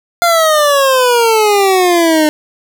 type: exponential sweep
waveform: 25% pulse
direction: down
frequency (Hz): 698.5 to 301.2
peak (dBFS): -4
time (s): 0.22-2.29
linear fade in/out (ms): 0
effects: none